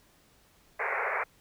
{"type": "band-pass noise", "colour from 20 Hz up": "white", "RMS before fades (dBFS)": -31, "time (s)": [0.79, 1.24], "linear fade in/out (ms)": 10, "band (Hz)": [410, 2300], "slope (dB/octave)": 96, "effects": ["pink hiss -63 dBFS RMS until 1.4 s"]}